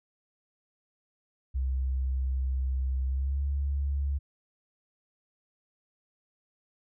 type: tone with pitch glide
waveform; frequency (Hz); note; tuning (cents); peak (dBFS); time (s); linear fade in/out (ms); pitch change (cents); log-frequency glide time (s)
sine; 65.3 to 69.99; C2 to C#2; -3 to +17; -26; 1.54-4.19; 20; +120; 3.07-3.42
effects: none